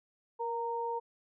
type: tone pair together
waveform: sine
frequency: 470 / 924.9 Hz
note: A#4 / A#5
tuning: +14 / -14 cents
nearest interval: octave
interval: 1172 cents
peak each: -36 / -34 dBFS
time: 0.39-1 s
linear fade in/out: 20 ms
effects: none